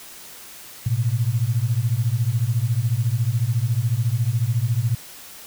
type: beating tone pair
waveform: sine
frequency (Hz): 110 / 124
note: A2 / B2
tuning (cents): 0 / +7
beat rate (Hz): 14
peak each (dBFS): -21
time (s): 0.86-4.95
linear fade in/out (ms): 5
effects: white hiss -41 dBFS RMS until 5.46 s